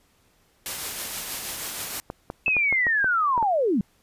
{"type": "noise with tremolo", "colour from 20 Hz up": "white", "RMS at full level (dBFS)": -30, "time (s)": [0.66, 2], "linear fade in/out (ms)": 0, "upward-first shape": "triangle", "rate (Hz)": 6.3, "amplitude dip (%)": 35}
{"type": "clicks", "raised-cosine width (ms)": 1, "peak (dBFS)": -17, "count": 9, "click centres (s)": [2.101, 2.301, 2.481, 2.567, 2.726, 2.868, 3.044, 3.378, 3.427]}
{"type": "linear sweep", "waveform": "sine", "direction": "down", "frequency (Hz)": [2637, 173.8], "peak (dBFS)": -19, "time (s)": [2.46, 3.81], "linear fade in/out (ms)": 2}
{"effects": ["pink hiss -63 dBFS RMS until 4.02 s", "resampled to 32000 Hz"]}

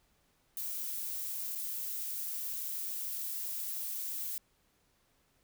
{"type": "noise with dropouts", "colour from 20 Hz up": "violet", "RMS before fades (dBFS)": -38, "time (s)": [0.57, 4.38], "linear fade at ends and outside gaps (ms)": 1, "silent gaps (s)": [1.551, 1.556], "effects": ["pink hiss -72 dBFS RMS until 5.43 s"]}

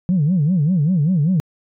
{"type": "tone with vibrato", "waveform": "sine", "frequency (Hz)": 164.81, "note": "E3", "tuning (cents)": 0, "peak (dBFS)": -12, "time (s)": [0.09, 1.4], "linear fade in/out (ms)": 0, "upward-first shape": "sine", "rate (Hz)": 5.1, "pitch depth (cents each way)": 260, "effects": ["tanh soft clip ceiling -10 dBFS"]}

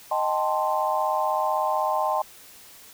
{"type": "chord", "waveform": "sine", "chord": "A half-diminished seventh", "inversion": "second", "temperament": "equal", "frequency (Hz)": [622.3, 784, 880, 1046.5], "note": ["Eb5", "G5", "A5", "C6"], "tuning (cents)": [0, 0, 0, 0], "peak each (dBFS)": -27, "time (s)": [0.11, 2.22], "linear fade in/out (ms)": 5, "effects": ["white hiss -48 dBFS RMS until 2.93 s"]}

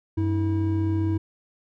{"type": "tone pair together", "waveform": "triangle", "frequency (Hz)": [96, 322.9], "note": ["G2", "E4"], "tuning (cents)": [-36, -36], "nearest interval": "octave + major sixth", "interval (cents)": 2100, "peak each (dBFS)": [-21, -23], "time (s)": [0.17, 1.18], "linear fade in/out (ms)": 10, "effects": []}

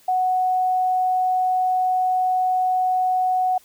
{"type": "tone", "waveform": "sine", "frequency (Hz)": 740, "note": "F#5", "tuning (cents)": 0, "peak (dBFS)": -17, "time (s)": [0.08, 3.58], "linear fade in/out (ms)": 5, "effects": ["white hiss -54 dBFS RMS until 3.64 s"]}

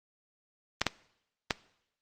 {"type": "clicks", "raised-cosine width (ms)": 0.2, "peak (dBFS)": -7, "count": 3, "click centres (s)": [0.816, 0.867, 1.508], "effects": ["noise-tail reverb RT60 0.8 s tail -20 dB re dry", "Opus 24 kbps"]}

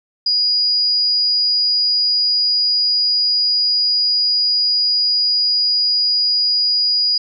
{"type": "tone", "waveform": "sine", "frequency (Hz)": 4895, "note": "D#8", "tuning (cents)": -29, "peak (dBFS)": -13, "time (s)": [0.26, 7.18], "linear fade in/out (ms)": 5, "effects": []}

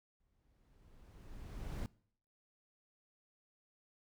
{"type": "noise with exponential growth", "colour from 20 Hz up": "brown", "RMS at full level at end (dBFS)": -39, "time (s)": [0.2, 1.86], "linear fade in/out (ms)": 0, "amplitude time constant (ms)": 360, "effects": ["noise-tail reverb RT60 0.6 s tail -22 dB re dry"]}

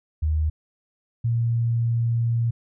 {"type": "tone pair in turn", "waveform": "sine", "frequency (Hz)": [77.5, 116.72], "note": ["D#2", "A#2"], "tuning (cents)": [-6, 3], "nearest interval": "perfect fifth", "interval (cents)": 709, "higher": "second", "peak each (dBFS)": -19, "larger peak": "neither", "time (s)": [[0.22, 0.5], [1.24, 2.51]], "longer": "second", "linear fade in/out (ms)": 10, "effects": []}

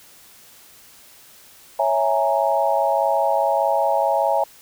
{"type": "chord", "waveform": "sine", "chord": "A# half-diminished seventh", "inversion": "first", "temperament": "equal", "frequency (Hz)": [554.4, 659.3, 830.6, 932.3], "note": ["C#5", "E5", "G#5", "A#5"], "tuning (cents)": [0, 0, 0, 0], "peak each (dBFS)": [-22, -21, -21, -24], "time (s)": [1.79, 4.44], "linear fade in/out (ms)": 5, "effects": ["white hiss -48 dBFS RMS until 4.61 s"]}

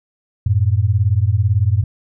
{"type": "beating tone pair", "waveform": "sine", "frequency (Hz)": [92.5, 110.5], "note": ["F#2", "A2"], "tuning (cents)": [0, 8], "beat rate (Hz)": 18, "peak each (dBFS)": -15, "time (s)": [0.46, 1.84], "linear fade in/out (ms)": 5, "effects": []}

